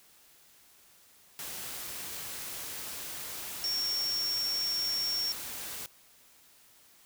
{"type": "tone in noise", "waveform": "sine", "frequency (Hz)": 5500, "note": "F8", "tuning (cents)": -27, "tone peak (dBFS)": -29, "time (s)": [3.64, 5.32], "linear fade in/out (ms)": 0, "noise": "white", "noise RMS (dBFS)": -40, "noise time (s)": [1.39, 5.86], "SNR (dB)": 8, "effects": ["white hiss -60 dBFS RMS until 7.05 s"]}